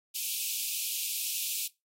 white high-pass noise, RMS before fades -33 dBFS, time 0.14-1.68 s, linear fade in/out 20 ms, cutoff 2400 Hz, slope 96 dB/octave, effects noise-tail reverb RT60 0.2 s tail -19 dB re dry + AAC 48 kbps

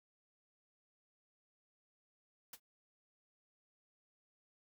white noise with exponential decay, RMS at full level -44 dBFS, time 2.53-2.6 s, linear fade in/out 5 ms, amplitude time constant 15 ms, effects none

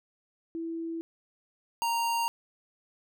sine / square tone pair in turn, 330 / 929.6 Hz, E4 / A#5, +2 / -5 cents, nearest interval octave + tritone, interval 1793 cents, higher second, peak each -32 / -27 dBFS, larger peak second, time 0.55-1.01 / 1.82-2.28 s, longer neither, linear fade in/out 0 ms, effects none

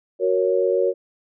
sine chord, F# major, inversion none, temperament equal, 370 / 466.2 / 554.4 Hz, F#4 / A#4 / C#5, 0 / 0 / 0 cents, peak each -21 dBFS, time 0.19-0.94 s, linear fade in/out 50 ms, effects none

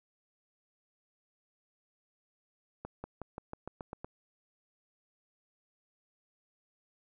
accelerating click train, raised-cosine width 1 ms, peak -26 dBFS, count 9, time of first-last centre 2.85-4.045 s, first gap 190 ms, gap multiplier 0.93, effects none

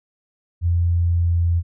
sine tone with pitch glide, 86 to 85.36 Hz, F2 to F2, -26 to -39 cents, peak -15 dBFS, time 0.61-1.63 s, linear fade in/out 50 ms, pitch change -13 cents, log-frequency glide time 0.95-1.41 s, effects none

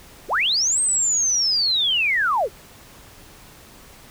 sine linear two-way sweep, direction up then down, 220 to 8430 to 344.5 Hz, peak -17 dBFS, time 0.28-2.49 s, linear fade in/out 50 ms, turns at 0.81 s, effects pink hiss -46 dBFS RMS until 4.1 s

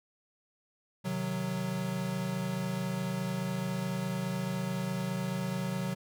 square chord, C diminished, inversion none, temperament equal, 130.81 / 155.56 / 185 Hz, C3 / Eb3 / Gb3, 0 / 0 / 0 cents, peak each -38 / -40 / -34 dBFS, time 1.04-5.95 s, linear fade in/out 20 ms, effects none

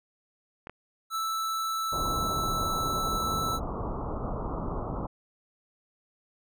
clicks, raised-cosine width 0.5 ms, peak -25 dBFS, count 2, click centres 0.671 / 0.696 s
square tone, 1318.5 Hz, E6, in tune, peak -29 dBFS, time 1.1-3.6 s, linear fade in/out 50 ms
pink low-pass noise, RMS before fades -33 dBFS, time 1.92-5.07 s, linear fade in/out 10 ms, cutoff 1300 Hz, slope 96 dB/octave
effects none

